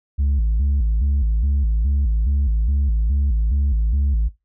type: tone with vibrato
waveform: sine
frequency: 61.74 Hz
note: B1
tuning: in tune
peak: -13 dBFS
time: 0.18-4.29 s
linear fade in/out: 20 ms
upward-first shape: square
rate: 2.4 Hz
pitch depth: 220 cents each way
effects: noise-tail reverb RT60 0.2 s tail -19 dB re dry + tanh soft clip ceiling -14 dBFS

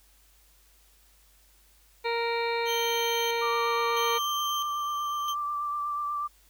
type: harmonic tone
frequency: 466.2 Hz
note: A#4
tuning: in tune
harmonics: 1 / 2 / 3 / 4 / 5 / 6 / 8 / 9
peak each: -29 / -31 / -41 / -39 / -34 / -46 / -41 / -40 dBFS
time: 2.04-4.19 s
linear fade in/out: 20 ms
type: tone with tremolo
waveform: 35% pulse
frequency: 3136 Hz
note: G7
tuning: in tune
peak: -29 dBFS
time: 2.65-5.35 s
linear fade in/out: 50 ms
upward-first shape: square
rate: 0.76 Hz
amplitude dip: 65%
type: tone with vibrato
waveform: sine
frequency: 1174 Hz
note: D6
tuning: 1 cent flat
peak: -28 dBFS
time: 3.41-6.28 s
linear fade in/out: 20 ms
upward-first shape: triangle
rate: 8.2 Hz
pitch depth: 25 cents each way
effects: added 50 Hz sine -61 dBFS peak until 6.49 s + white hiss -62 dBFS RMS until 6.49 s

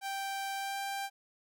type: tone with pitch glide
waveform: sawtooth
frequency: 784 to 789.9 Hz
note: G5 to G5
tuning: 0 to +13 cents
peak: -31 dBFS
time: 0.01-1.1 s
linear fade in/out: 50 ms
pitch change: +13 cents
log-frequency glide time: 0.55-0.79 s
effects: none

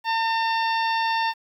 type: harmonic tone with a mistuned harmonic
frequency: 905 Hz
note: A5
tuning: 48 cents sharp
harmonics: 1 / 2 / 3 / 4 / 5 / 6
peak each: -22 / -28 / -32 / -34 / -36 / -38 dBFS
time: 0.04-1.34 s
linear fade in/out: 50 ms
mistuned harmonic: 4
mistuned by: -21 cents
effects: 9-bit

